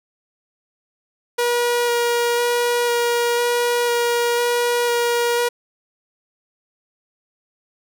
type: tone with vibrato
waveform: sawtooth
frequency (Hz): 478.3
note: A#4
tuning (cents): +44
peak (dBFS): -13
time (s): 1.38-5.49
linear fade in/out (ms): 10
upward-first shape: square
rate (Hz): 1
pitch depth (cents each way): 9
effects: none